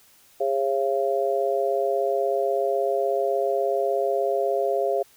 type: harmonic tone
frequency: 136.4 Hz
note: C#3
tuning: 28 cents flat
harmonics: 3 / 4 / 5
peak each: -25 / -25 / -25 dBFS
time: 0.4-5.03 s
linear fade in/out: 10 ms
effects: white hiss -56 dBFS RMS until 5.16 s